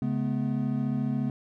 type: tone cluster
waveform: triangle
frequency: 138.3 / 215 / 249.2 Hz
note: C#3 / A3 / B3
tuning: -4 / -40 / +16 cents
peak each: -28 dBFS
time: 0.02-1.3 s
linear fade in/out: 2 ms
effects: none